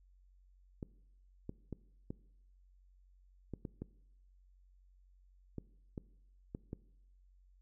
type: clicks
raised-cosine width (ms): 3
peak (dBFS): -28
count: 11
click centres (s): 0.828 / 1.494 / 1.727 / 2.105 / 3.537 / 3.652 / 3.82 / 5.583 / 5.978 / 6.549 / 6.731
effects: noise-tail reverb RT60 0.8 s tail -21 dB re dry + added 46 Hz sine -62 dBFS peak until 7.61 s